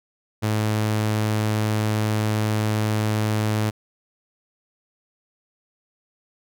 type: tone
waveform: sawtooth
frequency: 107.5 Hz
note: A2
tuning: 40 cents flat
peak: -16 dBFS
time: 0.42-3.71 s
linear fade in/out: 20 ms
effects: none